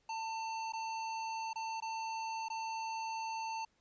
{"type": "tone with dropouts", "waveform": "square", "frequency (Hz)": 895, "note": "A5", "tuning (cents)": 29, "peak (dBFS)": -38, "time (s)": [0.09, 3.65], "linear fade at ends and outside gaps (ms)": 5, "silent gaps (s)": [[0.723, 0.734], [1.532, 1.557], [1.803, 1.822], [2.485, 2.5]], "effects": ["pink hiss -75 dBFS RMS until 3.8 s", "resampled to 16000 Hz"]}